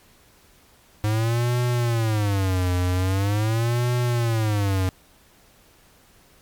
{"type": "tone with vibrato", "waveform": "square", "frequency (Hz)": 104.9, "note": "G#2", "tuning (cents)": 18, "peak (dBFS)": -20, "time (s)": [1.04, 4.89], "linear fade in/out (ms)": 0, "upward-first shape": "sine", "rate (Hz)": 0.43, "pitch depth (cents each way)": 270, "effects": ["pink hiss -55 dBFS RMS until 6.41 s", "MP3 96 kbps"]}